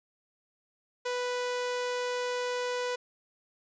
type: tone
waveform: sawtooth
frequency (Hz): 493.9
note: B4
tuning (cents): 0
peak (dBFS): -26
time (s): 1.05-2.96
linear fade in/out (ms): 10
effects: resampled to 16000 Hz + 11-bit